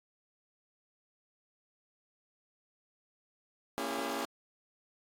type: chord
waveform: 15% pulse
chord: A# diminished seventh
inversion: none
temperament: just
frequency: 233.1 / 279.7 / 335.6 / 402.8 Hz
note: A#3 / C#4 / E4 / G4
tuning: 0 / +16 / +31 / +47 cents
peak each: -35 / -32 / -35 / -33 dBFS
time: 3.78-4.25 s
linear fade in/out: 0 ms
effects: AAC 48 kbps